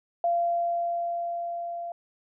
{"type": "tone with level ramp", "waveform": "sine", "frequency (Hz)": 688, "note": "F5", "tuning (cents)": -26, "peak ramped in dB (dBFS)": [-21, -32], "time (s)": [0.24, 1.92], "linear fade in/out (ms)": 2, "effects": []}